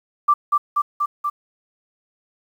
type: tone with echo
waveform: sine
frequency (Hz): 1174.7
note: D6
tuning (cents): 0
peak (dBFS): -11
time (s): 0.28-0.34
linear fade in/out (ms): 10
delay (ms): 240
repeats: 4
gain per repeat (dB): -2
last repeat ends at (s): 1.3
effects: 8-bit